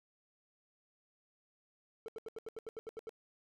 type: tone bursts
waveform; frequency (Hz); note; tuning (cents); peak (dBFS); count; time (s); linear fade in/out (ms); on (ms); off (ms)
triangle; 444.8; A4; +19; -39; 11; 2.06-3.093; 0; 23; 78
effects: none